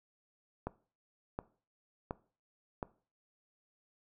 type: click train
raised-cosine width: 1 ms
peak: -22 dBFS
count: 4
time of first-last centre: 0.67-2.828 s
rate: 1.39 Hz
effects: noise-tail reverb RT60 0.4 s tail -19 dB re dry